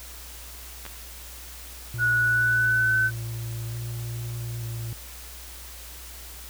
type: clicks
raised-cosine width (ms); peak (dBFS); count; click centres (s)
0.3; -22; 2; 0.853 / 0.864
type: tone with vibrato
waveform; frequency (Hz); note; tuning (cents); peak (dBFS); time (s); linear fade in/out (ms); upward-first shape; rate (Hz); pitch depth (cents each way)
triangle; 116.54; A#2; 0; -28; 1.94-4.93; 0; square; 0.56; 17
type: tone with pitch glide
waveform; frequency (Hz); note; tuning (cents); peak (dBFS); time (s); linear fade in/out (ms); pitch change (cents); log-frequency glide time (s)
sine; 1464 to 1520.9; F#6 to F#6; -19 to +47; -19; 1.98-3.11; 50; +66; 2.13-2.96
effects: added 60 Hz sine -43 dBFS peak until 6.49 s + white hiss -43 dBFS RMS until 6.49 s